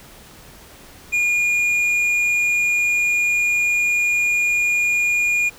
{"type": "tone with tanh clipping", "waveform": "triangle", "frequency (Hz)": 2430, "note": "D#7", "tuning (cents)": -42, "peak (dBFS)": -17, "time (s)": [1.12, 5.5], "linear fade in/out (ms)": 20, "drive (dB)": 10, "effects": ["pink hiss -44 dBFS RMS until 5.58 s"]}